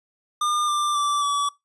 square tone with pitch steps, 1207 / 1186.3 / 1165.9 / 1145.9 Hz, D6 / D6 / D6 / D6, +47 / +17 / -13 / -43 cents, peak -21 dBFS, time 0.41-1.49 s, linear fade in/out 5 ms, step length 270 ms, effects noise-tail reverb RT60 0.2 s tail -23 dB re dry + resampled to 24000 Hz

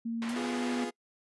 sine tone with pitch glide, 230 to 246.5 Hz, A#3 to B3, -23 to -3 cents, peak -31 dBFS, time 0.05-0.85 s, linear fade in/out 10 ms, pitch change +120 cents, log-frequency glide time 0.28-0.36 s
white band-pass noise, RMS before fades -42 dBFS, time 0.22-0.84 s, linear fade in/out 0 ms, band 200 to 2400 Hz, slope 12 dB/octave
white noise with exponential decay, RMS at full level -40 dBFS, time 0.29-0.41 s, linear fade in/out 2 ms, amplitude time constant 25 ms
30% pulse chord, F diminished, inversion second, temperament equal, 246.9 / 349.2 / 415.3 Hz, Cb4 / F4 / Ab4, 0 / 0 / 0 cents, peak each -36 dBFS, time 0.35-0.91 s, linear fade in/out 20 ms
effects noise-tail reverb RT60 0.1 s tail -25 dB re dry + resampled to 24000 Hz

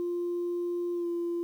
sine tone with pitch glide, 349.2 to 343.6 Hz, F4 to F4, 0 to -28 cents, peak -27 dBFS, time 0-1.43 s, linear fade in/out 0 ms, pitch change -28 cents, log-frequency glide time 0.93-1.07 s, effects tanh soft clip ceiling -26 dBFS + 10-bit

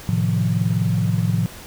sine chord, F dominant seventh, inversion first, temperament equal, 110 / 130.81 / 155.56 / 174.61 Hz, A2 / C3 / Eb3 / F3, 0 / 0 / 0 / 0 cents, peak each -20 / -24 / -24 / -21 dBFS, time 0.09-1.46 s, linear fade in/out 0 ms, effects tanh soft clip ceiling -7 dBFS + pink hiss -39 dBFS RMS until 1.66 s

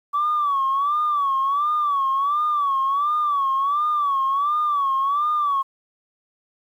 sine tone with vibrato, 1142 Hz, D6, 49 cents flat, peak -17 dBFS, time 0.13-5.63 s, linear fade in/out 20 ms, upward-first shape sine, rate 1.4 Hz, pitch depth 110 cents each way, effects tanh soft clip ceiling -14 dBFS + 9-bit

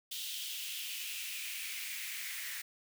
white noise with high-pass filter sweep, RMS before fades -41 dBFS, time 0.11-2.62 s, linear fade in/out 10 ms, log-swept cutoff 3300 to 1900 Hz, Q 3.6, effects none

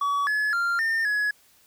triangle tone with pitch steps, 1135 / 1706 / 1390 / 1811 / 1685 Hz, C#6 / G#6 / F6 / A6 / G#6, +41 / +46 / -9 / +49 / +25 cents, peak -20 dBFS, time 0.01-1.31 s, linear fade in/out 5 ms, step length 260 ms, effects white hiss -59 dBFS RMS until 1.66 s

